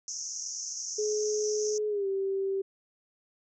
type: band-pass noise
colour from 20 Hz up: white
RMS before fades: -37 dBFS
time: 0.08-1.78 s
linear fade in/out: 0 ms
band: 5500 to 6600 Hz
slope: 96 dB/octave
type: tone with pitch glide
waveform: sine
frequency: 424 to 388.8 Hz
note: G#4 to G4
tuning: +36 to -14 cents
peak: -27 dBFS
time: 0.98-2.62 s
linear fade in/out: 10 ms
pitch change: -150 cents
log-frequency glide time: 1.88-2.07 s
effects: none